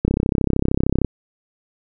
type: click train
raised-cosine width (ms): 3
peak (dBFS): -4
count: 34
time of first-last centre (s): 0.05-1.047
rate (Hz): 33.1
effects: none